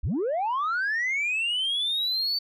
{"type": "linear sweep", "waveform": "sine", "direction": "up", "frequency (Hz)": [37.8, 4563], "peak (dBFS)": -22, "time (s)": [0.03, 2.39], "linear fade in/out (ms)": 10, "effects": ["tanh soft clip ceiling -22 dBFS"]}